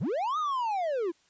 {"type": "linear two-way sweep", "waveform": "triangle", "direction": "up then down", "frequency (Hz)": [87, 1274, 315.8], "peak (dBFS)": -25, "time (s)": [0, 1.12], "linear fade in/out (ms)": 20, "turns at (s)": 0.38, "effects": ["white hiss -66 dBFS RMS until 1.29 s", "resampled to 16000 Hz"]}